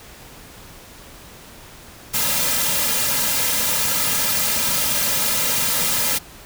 white noise with comb filter, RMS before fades -20 dBFS, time 2.13-6.19 s, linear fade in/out 20 ms, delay 2.7 ms, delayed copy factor -0.8, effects pink hiss -42 dBFS RMS until 6.45 s

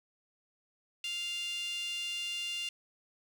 5% pulse tone with high-pass filter, 698.5 Hz, F5, in tune, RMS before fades -37 dBFS, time 1.04-2.69 s, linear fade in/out 2 ms, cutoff 2800 Hz, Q 7.2, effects none

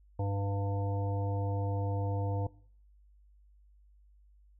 harmonic tone, 99.6 Hz, G2, 28 cents sharp, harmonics 1 / 3 / 5 / 7 / 9, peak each -30 / -41 / -39 / -43 / -43 dBFS, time 0.19-2.47 s, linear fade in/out 5 ms, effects noise-tail reverb RT60 0.5 s tail -20 dB re dry + added 50 Hz sine -58 dBFS peak until 4.59 s

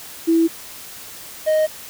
sine / triangle tone pair in turn, 329.6 / 622.2 Hz, E4 / D#5, 0 / 0 cents, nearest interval major seventh, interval 1100 cents, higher second, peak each -12 dBFS, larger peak neither, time 0.27-0.48 / 1.46-1.67 s, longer neither, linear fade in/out 20 ms, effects white hiss -37 dBFS RMS until 1.89 s

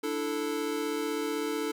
square chord, D suspended second, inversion none, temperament equal, 293.7 / 329.6 / 440 Hz, D4 / E4 / A4, 0 / 0 / 0 cents, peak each -35 / -37 / -33 dBFS, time 0.03-1.72 s, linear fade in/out 10 ms, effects none

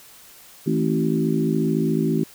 harmonic tone with a mistuned harmonic, 54.1 Hz, A1, 29 cents flat, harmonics 3 / 4 / 5 / 6 / 7, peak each -23 / -24 / -25 / -26 / -26 dBFS, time 0.66-2.24 s, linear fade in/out 10 ms, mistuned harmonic 4, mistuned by +36 cents, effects white hiss -47 dBFS RMS until 2.34 s

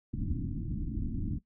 pink low-pass noise, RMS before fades -34 dBFS, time 0.13-1.39 s, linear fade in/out 10 ms, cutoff 320 Hz, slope 96 dB/octave, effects noise-tail reverb RT60 0.1 s tail -17 dB re dry

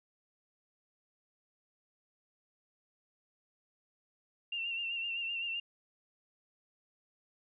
sine tone with vibrato, 2752 Hz, F7, 26 cents flat, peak -34 dBFS, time 4.52-5.6 s, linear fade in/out 5 ms, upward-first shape sine, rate 7.8 Hz, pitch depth 44 cents each way, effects none

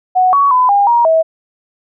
sine tone with pitch steps, 739 / 1123 / 1006 / 807 / 946 / 646 Hz, F#5 / C#6 / B5 / G#5 / A#5 / E5, -2 / +22 / +32 / -50 / +25 / -35 cents, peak -7 dBFS, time 0.15-1.23 s, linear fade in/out 20 ms, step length 180 ms, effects none

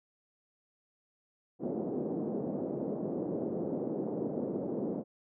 pink band-pass noise, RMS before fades -35 dBFS, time 1.59-5.04 s, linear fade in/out 50 ms, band 190 to 540 Hz, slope 24 dB/octave, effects none

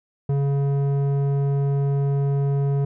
square tone with low-pass filter, 140 Hz, C#3, 18 cents sharp, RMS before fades -21 dBFS, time 0.29-2.85 s, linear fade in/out 5 ms, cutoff 540 Hz, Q 0.69, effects none

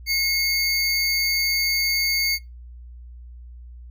square tone pair together, 2163 / 4583 Hz, C#7 / D8, -43 / -43 cents, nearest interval octave + minor second, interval 1300 cents, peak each -23 dBFS, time 0.06-2.39 s, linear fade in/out 50 ms, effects noise-tail reverb RT60 0.2 s tail -20 dB re dry + added 60 Hz sine -38 dBFS peak until 3.9 s

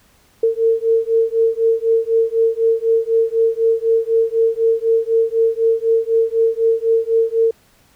sine beating tone pair, 451.9 / 455.9 Hz, A4 / A#4, +46 / -39 cents, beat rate 4 Hz, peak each -16 dBFS, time 0.43-7.51 s, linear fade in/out 5 ms, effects pink hiss -54 dBFS RMS until 7.95 s

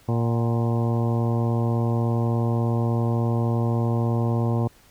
harmonic tone with a mistuned harmonic, 116.54 Hz, A#2, in tune, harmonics 1 / 2 / 3 / 4 / 5 / 6 / 7 / 8 / 9, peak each -21 / -27 / -31 / -33 / -35 / -37 / -38 / -39 / -40 dBFS, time 0.08-4.68 s, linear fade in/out 10 ms, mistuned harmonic 6, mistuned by +63 cents, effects pink hiss -55 dBFS RMS until 4.9 s

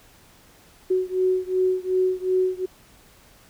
sine beating tone pair, 370 / 372.7 Hz, F#4 / F#4, 0 / +13 cents, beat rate 2.7 Hz, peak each -22 / -23 dBFS, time 0.9-2.66 s, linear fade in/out 10 ms, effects pink hiss -53 dBFS RMS until 3.49 s

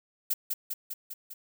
violet noise with echo, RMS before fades -27 dBFS, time 0.3-0.34 s, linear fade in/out 10 ms, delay 200 ms, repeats 5, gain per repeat -3 dB, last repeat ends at 1.34 s, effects none

